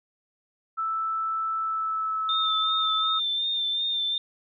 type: tone with pitch glide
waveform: sine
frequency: 1318.5 to 1292.9 Hz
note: E6 to E6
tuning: 0 to -34 cents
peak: -25 dBFS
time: 0.77-3.2 s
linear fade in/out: 20 ms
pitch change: -34 cents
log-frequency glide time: 1.59-2.55 s
type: tone with vibrato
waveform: sine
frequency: 3597 Hz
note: A7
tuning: 37 cents sharp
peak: -24 dBFS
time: 2.29-4.18 s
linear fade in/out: 2 ms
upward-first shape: sine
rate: 2.7 Hz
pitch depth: 30 cents each way
effects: none

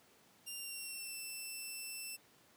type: tone with pitch glide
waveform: 10% pulse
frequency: 2790 to 2670 Hz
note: F7 to E7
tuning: -2 to +22 cents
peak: -35 dBFS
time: 0.46-2.17 s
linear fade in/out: 20 ms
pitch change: -76 cents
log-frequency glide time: 0.56-1.17 s
effects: pink hiss -66 dBFS RMS until 2.56 s + high-pass 150 Hz 12 dB/octave

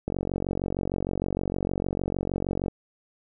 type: click train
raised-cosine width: 2 ms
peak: -14 dBFS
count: 122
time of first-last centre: 0.08-2.682 s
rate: 46.5 Hz
effects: none

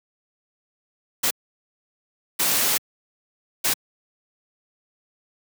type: noise bursts at uneven times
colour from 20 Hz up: white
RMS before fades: -21 dBFS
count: 3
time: 1.23-1.31 / 2.39-2.78 / 3.64-3.74 s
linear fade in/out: 10 ms
effects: high-pass 150 Hz 12 dB/octave

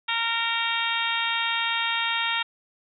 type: harmonic tone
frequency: 461.3 Hz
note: A#4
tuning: 18 cents flat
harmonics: 2 / 3 / 4 / 5 / 6 / 7 / 8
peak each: -31 / -31 / -31 / -31 / -31 / -31 / -31 dBFS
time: 0.08-2.43 s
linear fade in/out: 10 ms
effects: none

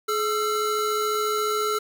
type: tone pair together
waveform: square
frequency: 423.9 / 1345.8 Hz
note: G#4 / E6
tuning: +35 / +35 cents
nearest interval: octave + minor sixth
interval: 2000 cents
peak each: -26 dBFS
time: 0.08-1.79 s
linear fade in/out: 10 ms
effects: 8-bit

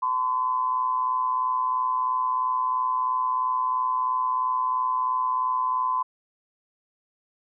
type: tone with amplitude modulation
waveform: sine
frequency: 1019 Hz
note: C6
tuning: 46 cents flat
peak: -19 dBFS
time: 0.02-6.03 s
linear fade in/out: 10 ms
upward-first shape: sine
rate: 123 Hz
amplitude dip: 60%
effects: none

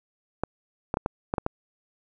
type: clicks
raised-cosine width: 1 ms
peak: -11 dBFS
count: 7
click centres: 0.436 / 0.941 / 0.971 / 1.061 / 1.339 / 1.382 / 1.464 s
effects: none

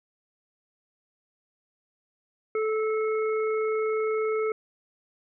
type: harmonic tone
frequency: 435.9 Hz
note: A4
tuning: 16 cents flat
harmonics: 1 / 3 / 5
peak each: -24 / -34 / -38 dBFS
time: 2.55-4.52 s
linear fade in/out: 2 ms
effects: none

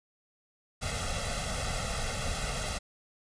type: noise with comb filter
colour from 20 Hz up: pink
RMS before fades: -33 dBFS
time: 0.81-2.79 s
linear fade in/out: 20 ms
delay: 1.5 ms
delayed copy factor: +0.95
effects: resampled to 22050 Hz

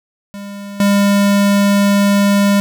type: tone with level steps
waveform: square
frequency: 201.1 Hz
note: G3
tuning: 44 cents sharp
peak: -27 / -10 dBFS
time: 0.34-2.6 s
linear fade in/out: 0 ms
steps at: 0.8 s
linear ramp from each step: 2 ms
effects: none

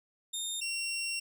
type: tone pair in turn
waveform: 20% pulse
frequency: 3657 / 2740 Hz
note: A#7 / F7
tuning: -34 / -34 cents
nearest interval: perfect fourth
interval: 500 cents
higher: first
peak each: -28 dBFS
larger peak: neither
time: 0.33-0.61 / 0.61-1.2 s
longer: second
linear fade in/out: 10 ms
effects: none

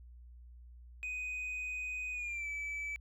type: tone with pitch glide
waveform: sine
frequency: 2498 to 2304 Hz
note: D#7 to D7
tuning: +6 to -34 cents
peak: -34 dBFS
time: 1.03-2.96 s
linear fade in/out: 0 ms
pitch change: -140 cents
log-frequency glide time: 2.12-2.48 s
effects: tanh soft clip ceiling -36 dBFS + added 60 Hz sine -51 dBFS peak until 3 s

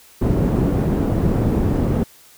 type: low-pass noise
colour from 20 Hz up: white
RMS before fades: -18 dBFS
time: 0.21-2.04 s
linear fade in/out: 10 ms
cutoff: 250 Hz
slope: 12 dB/octave
effects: white hiss -48 dBFS RMS until 2.37 s

